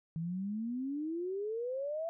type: exponential sweep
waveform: sine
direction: up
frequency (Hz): 159.1 to 677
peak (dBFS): -34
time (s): 0.16-2.09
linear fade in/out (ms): 0
effects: none